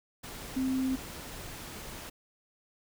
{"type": "tone in noise", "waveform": "sine", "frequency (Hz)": 261.6, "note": "C4", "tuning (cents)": 0, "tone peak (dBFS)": -27, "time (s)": [0.56, 0.96], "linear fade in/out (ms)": 10, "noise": "pink", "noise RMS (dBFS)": -43, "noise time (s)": [0.23, 2.1], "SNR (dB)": 13, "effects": []}